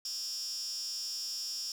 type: tone with high-pass filter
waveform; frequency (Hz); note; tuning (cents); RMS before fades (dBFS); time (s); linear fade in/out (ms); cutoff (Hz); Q
15% pulse; 311.1; D#4; 0; -38; 0.05-1.72; 2; 5400; 8.4
effects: none